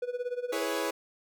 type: tone with tremolo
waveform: triangle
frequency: 491.3 Hz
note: B4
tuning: 9 cents flat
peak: -26 dBFS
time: 0.02-0.66 s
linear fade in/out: 5 ms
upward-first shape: sine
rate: 17 Hz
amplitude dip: 85%
type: chord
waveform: sawtooth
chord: C# minor seventh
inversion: first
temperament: equal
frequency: 329.6 / 415.3 / 493.9 / 554.4 Hz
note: E4 / G#4 / B4 / C#5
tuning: 0 / 0 / 0 / 0 cents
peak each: -31 dBFS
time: 0.52-0.91 s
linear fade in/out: 10 ms
effects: none